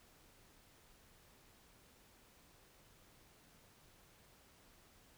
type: silence
effects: pink hiss -66 dBFS RMS until 5.17 s